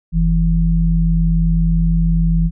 sine tone pair together, 46.01 / 165.2 Hz, F#1 / E3, -9 / +4 cents, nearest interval octave + minor seventh, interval 2213 cents, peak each -14 / -14 dBFS, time 0.12-2.51 s, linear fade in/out 50 ms, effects none

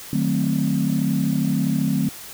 sine chord, D# diminished seventh, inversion none, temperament equal with one note detuned, 152.45 / 185 / 220 / 261.6 Hz, D#3 / F#3 / A3 / C4, -35 / 0 / 0 / 0 cents, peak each -23 dBFS, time 0.13-2.09 s, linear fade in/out 2 ms, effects tanh soft clip ceiling -10 dBFS + white hiss -38 dBFS RMS until 2.33 s

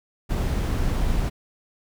brown noise, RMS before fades -23 dBFS, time 0.29-1.3 s, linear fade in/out 20 ms, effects none

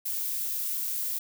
violet noise, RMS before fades -31 dBFS, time 0.05-1.19 s, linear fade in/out 10 ms, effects none

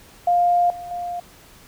sine tone with level steps, 703 Hz, F5, 11 cents sharp, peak -14 / -31 / -25 dBFS, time 0.27-1.2 s, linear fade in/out 5 ms, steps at 0.7 / 0.91 s, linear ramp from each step 2 ms, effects pink hiss -48 dBFS RMS until 1.67 s

